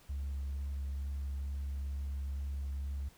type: tone with vibrato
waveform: sine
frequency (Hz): 69.3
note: C#2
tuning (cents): 0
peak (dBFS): -33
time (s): 0.09-3.09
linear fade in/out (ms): 10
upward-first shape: sine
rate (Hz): 2.2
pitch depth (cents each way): 10
effects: tanh soft clip ceiling -33 dBFS + pink hiss -62 dBFS RMS until 3.17 s